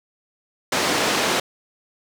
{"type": "band-pass noise", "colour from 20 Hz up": "pink", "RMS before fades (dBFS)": -21, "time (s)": [0.72, 1.4], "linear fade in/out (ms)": 5, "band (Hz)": [280, 6800], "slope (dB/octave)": 12, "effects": []}